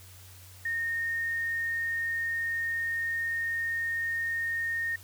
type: tone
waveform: sine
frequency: 1841 Hz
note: A#6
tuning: 22 cents flat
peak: -28 dBFS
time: 0.65-4.96 s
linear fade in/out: 5 ms
effects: added 92 Hz sine -50 dBFS peak until 5.03 s + white hiss -53 dBFS RMS until 5.03 s